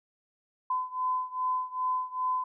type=beating tone pair; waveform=sine; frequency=1015 / 1017.5 Hz; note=B5 / C6; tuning=+47 / -49 cents; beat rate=2.5 Hz; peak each=-30 / -32 dBFS; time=0.7-2.44 s; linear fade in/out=5 ms; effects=none